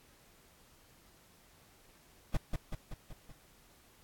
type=noise with echo; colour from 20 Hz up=brown; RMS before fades=-28 dBFS; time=2.34-2.37 s; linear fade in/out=5 ms; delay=190 ms; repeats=5; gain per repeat=-4 dB; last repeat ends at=3.32 s; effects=pink hiss -63 dBFS RMS until 4.03 s + AAC 64 kbps